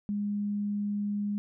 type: tone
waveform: sine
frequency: 205.2 Hz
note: G#3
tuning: 21 cents flat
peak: -28 dBFS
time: 0.09-1.38 s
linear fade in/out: 0 ms
effects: none